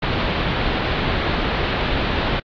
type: low-pass noise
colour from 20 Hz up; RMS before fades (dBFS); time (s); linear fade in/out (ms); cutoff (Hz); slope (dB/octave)
pink; -21; 0.02-2.4; 10; 4000; 48
effects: AAC 64 kbps